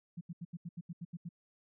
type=tone bursts; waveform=sine; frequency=171.1 Hz; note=F3; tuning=35 cents flat; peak=-39 dBFS; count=10; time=0.17-1.291 s; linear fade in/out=10 ms; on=41 ms; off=79 ms; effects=none